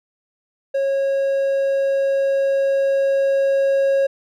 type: tone with level ramp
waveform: triangle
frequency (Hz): 547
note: C#5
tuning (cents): -23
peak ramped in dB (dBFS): -15 to -12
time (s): 0.74-4.07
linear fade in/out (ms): 10
effects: none